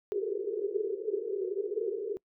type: band-pass noise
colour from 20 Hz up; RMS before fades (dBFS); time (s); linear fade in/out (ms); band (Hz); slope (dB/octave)
pink; -33; 0.12-2.17; 0; 380 to 450; 96
effects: noise-tail reverb RT60 0.1 s tail -24 dB re dry